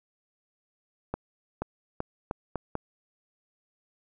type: accelerating click train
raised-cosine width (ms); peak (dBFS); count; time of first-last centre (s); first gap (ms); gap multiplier
1; -16; 6; 1.14-2.754; 480; 0.8
effects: none